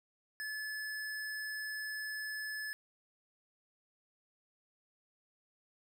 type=tone; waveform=square; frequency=1725 Hz; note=A6; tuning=35 cents flat; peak=-39 dBFS; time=0.4-2.73 s; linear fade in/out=0 ms; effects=none